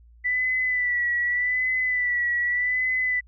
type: tone with vibrato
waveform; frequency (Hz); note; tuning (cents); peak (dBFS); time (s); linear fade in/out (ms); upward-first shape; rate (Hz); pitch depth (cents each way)
sine; 1975.5; B6; 0; -21; 0.24-3.21; 20; sine; 0.84; 42
effects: added 58 Hz sine -49 dBFS peak until 3.27 s